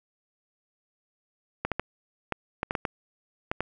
clicks, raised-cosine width 0.5 ms, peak -12 dBFS, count 10, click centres 1.65 / 1.717 / 1.796 / 2.323 / 2.631 / 2.709 / 2.752 / 2.852 / 3.515 / 3.606 s, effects none

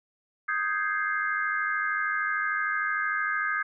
sine chord, Ab major seventh, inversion second, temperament equal, 1244.5 / 1568 / 1661.2 / 2093 Hz, Eb6 / G6 / Ab6 / C7, 0 / 0 / 0 / 0 cents, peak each -30 / -30 / -31 / -34 dBFS, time 0.48-3.63 s, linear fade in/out 10 ms, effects none

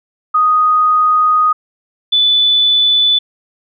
sine tone pair in turn, 1244.5 / 3485 Hz, D#6 / A7, 0 / -17 cents, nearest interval octave + tritone, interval 1783 cents, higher second, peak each -8 dBFS, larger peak neither, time 0.34-1.53 / 2.12-3.19 s, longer first, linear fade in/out 10 ms, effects none

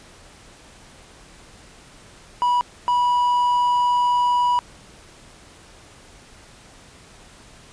triangle tone bursts at uneven times, 977 Hz, B5, 19 cents flat, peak -14 dBFS, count 2, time 2.42-2.61 / 2.88-4.59 s, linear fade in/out 0 ms, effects pink hiss -47 dBFS RMS until 7.72 s + resampled to 22050 Hz

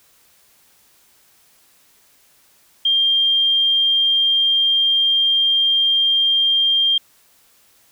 sine tone, 3195 Hz, G7, 32 cents sharp, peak -13 dBFS, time 2.85-6.98 s, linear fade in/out 5 ms, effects white hiss -55 dBFS RMS until 7.91 s

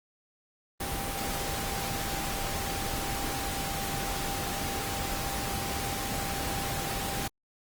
sine tone in noise, 790 Hz, G5, 13 cents sharp, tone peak -38 dBFS, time 0.8-7.28 s, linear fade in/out 5 ms, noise pink, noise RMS -33 dBFS, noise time 0.8-7.28 s, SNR -8 dB, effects Opus 24 kbps

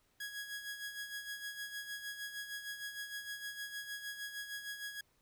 sawtooth tone with tremolo, 1661.2 Hz, G#6, in tune, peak -36 dBFS, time 0.2-5.01 s, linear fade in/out 5 ms, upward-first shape sine, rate 6.5 Hz, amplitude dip 60%, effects pink hiss -74 dBFS RMS until 5.21 s

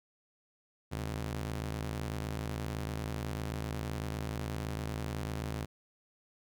sawtooth ring-modulated tone, 106.3 Hz, G#2, 41 cents sharp, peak -28 dBFS, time 0.91-5.66 s, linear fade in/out 20 ms, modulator 29.2 Hz, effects none

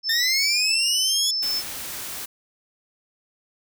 sine tone, 5274 Hz, E8, in tune, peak -22 dBFS, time 0.03-1.63 s, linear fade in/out 50 ms
20% pulse linear sweep, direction up, 1789 to 3420 Hz, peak -16 dBFS, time 0.09-1.31 s, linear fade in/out 5 ms
white noise, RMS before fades -33 dBFS, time 1.42-2.26 s, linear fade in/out 10 ms
effects none

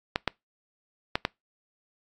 clicks, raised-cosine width 0.3 ms, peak -8 dBFS, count 4, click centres 0.159 / 0.277 / 1.155 / 1.251 s, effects noise-tail reverb RT60 0.2 s tail -25 dB re dry + AAC 64 kbps

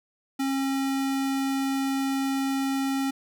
square tone, 270.8 Hz, C#4, 40 cents flat, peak -25 dBFS, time 0.39-3.11 s, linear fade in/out 10 ms, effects none

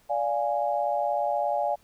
sine chord, D diminished, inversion none, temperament equal with one note detuned, 581.9 / 698.5 / 830.6 Hz, D5 / F5 / Ab5, -16 / 0 / 0 cents, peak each -28 dBFS, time 0.09-1.76 s, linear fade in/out 20 ms, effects pink hiss -62 dBFS RMS until 1.83 s

